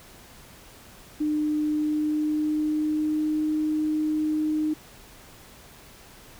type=tone with pitch glide; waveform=sine; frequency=302.4 to 307.5 Hz; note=D#4 to D#4; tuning=-49 to -20 cents; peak=-22 dBFS; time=1.2-4.74 s; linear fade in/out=10 ms; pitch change=+29 cents; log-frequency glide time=1.64-3.51 s; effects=pink hiss -49 dBFS RMS until 6.39 s